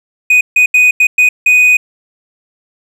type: tone bursts at uneven times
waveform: triangle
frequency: 2489 Hz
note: D#7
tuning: in tune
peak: -3 dBFS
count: 6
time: 0.3-0.41 / 0.56-0.66 / 0.74-0.91 / 1-1.07 / 1.18-1.29 / 1.46-1.77 s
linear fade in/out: 5 ms
effects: none